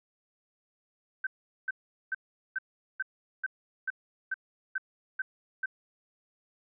sine tone bursts, 1541 Hz, G6, 30 cents flat, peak -28 dBFS, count 11, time 1.24-5.659 s, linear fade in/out 5 ms, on 29 ms, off 410 ms, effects none

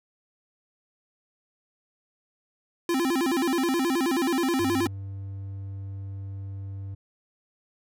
square tone with vibrato, 300.4 Hz, D4, 39 cents sharp, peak -23 dBFS, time 2.89-4.87 s, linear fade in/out 2 ms, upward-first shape square, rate 9.4 Hz, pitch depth 230 cents each way
triangle tone, 97.8 Hz, G2, 4 cents flat, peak -31 dBFS, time 4.59-6.95 s, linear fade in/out 10 ms
effects none

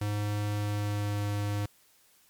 square tone with pitch glide, 103.83 to 102.76 Hz, G#2 to G#2, 0 to -18 cents, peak -29 dBFS, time 0.01-1.66 s, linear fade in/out 5 ms, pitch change -18 cents, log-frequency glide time 0.58-1.26 s, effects white hiss -63 dBFS RMS until 2.29 s + MP3 96 kbps

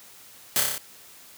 white noise with echo, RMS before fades -22 dBFS, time 0.56-0.6 s, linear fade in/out 0 ms, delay 30 ms, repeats 6, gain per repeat -2 dB, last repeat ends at 0.78 s, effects white hiss -49 dBFS RMS until 1.37 s + high-pass 60 Hz 12 dB/octave

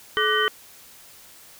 sine tone cluster, 428.6 / 1175 / 1499 / 1889 / 3068 Hz, A4 / D6 / F#6 / A#6 / G7, -45 / +1 / +22 / +22 / -38 cents, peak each -25 dBFS, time 0.17-0.48 s, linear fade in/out 0 ms, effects white hiss -48 dBFS RMS until 1.59 s

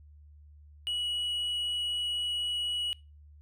triangle tone with tanh clipping, 2924 Hz, F#7, 21 cents flat, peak -30 dBFS, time 0.87-2.93 s, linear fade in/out 0 ms, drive 7 dB, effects noise-tail reverb RT60 0.3 s tail -24 dB re dry + added 74 Hz sine -51 dBFS peak until 3.41 s

